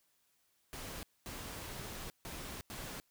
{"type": "noise bursts at uneven times", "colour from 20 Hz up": "pink", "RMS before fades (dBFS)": -45, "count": 4, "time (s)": [[0.73, 1.03], [1.26, 2.1], [2.25, 2.61], [2.7, 3]], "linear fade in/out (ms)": 0, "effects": ["white hiss -75 dBFS RMS until 3.1 s"]}